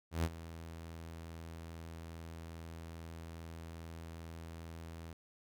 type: tone with ADSR envelope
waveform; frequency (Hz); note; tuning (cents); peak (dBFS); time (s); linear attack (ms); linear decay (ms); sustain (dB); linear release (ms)
sawtooth; 82.41; E2; 0; -26; 0.11-5.13; 130; 47; -16; 3
effects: none